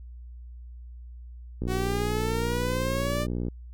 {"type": "click train", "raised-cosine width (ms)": 3, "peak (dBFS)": -18, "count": 113, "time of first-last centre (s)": [1.62, 3.484], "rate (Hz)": 60.1}
{"type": "exponential sweep", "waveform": "sawtooth", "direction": "up", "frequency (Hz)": [370, 598], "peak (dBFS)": -25, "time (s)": [1.67, 3.27], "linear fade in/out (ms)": 50}
{"effects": ["added 60 Hz sine -40 dBFS peak until 3.73 s"]}